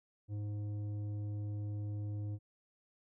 sine tone with tanh clipping, 103.83 Hz, G#2, in tune, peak -38 dBFS, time 0.28-2.39 s, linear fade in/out 50 ms, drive 9 dB, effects none

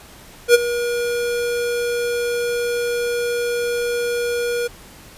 square tone with ADSR envelope, 478.7 Hz, A#4, 46 cents sharp, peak -6 dBFS, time 0.48-4.68 s, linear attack 64 ms, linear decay 23 ms, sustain -14 dB, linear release 16 ms, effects pink hiss -43 dBFS RMS until 5.17 s + resampled to 32000 Hz

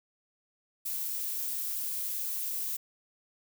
violet noise, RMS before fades -34 dBFS, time 0.85-2.77 s, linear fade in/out 10 ms, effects none

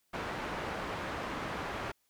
white low-pass noise, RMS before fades -38 dBFS, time 0.13-1.92 s, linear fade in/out 10 ms, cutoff 1400 Hz, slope 12 dB/octave, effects white hiss -75 dBFS RMS until 2.09 s

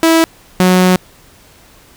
sawtooth tone pair in turn, 326.7 / 183.35 Hz, E4 / F#3, -15 / -15 cents, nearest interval minor seventh, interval 1000 cents, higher first, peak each -3 dBFS, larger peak neither, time 0.03-0.24 / 0.6-0.96 s, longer second, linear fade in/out 0 ms, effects pink hiss -44 dBFS RMS until 1.96 s

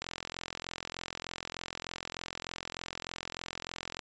click train, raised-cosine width 0.2 ms, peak -19 dBFS, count 173, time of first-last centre 0.02-3.992 s, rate 43.3 Hz, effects resampled to 16000 Hz

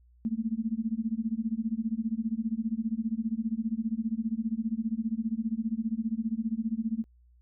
sine tone with tremolo, 224 Hz, A3, 31 cents sharp, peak -24 dBFS, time 0.25-7.04 s, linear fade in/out 0 ms, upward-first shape sine, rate 15 Hz, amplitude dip 95%, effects added 60 Hz sine -57 dBFS peak until 7.41 s

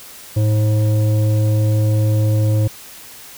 sine tone with frequency modulation, 108.1 Hz, A2, 30 cents flat, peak -12 dBFS, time 0.36-2.68 s, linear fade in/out 10 ms, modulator 426 Hz, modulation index 0.4, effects white hiss -38 dBFS RMS until 3.37 s

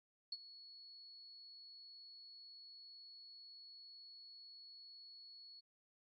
sine tone with ADSR envelope, 4379 Hz, C#8, 22 cents flat, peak -39 dBFS, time 0.32-5.61 s, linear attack 4 ms, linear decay 39 ms, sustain -16 dB, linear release 20 ms, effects AAC 48 kbps

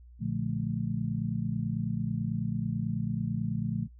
sine chord, Bb major seventh, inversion none, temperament just, 116.54 / 145.68 / 174.81 / 218.5 Hz, Bb2 / D3 / F3 / A3, 0 / -14 / +2 / -12 cents, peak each -34 dBFS, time 0.19-3.88 s, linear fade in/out 50 ms, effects noise-tail reverb RT60 0.1 s tail -21 dB re dry + added 60 Hz sine -49 dBFS peak until 3.99 s

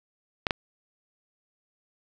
clicks, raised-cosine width 0.3 ms, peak -8 dBFS, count 2, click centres 0.468 / 0.508 s, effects none

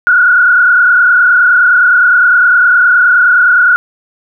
sine tone with frequency modulation, 1445 Hz, F#6, 41 cents flat, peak -4 dBFS, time 0.07-3.76 s, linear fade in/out 0 ms, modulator 29.7 Hz, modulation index 1.8, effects none

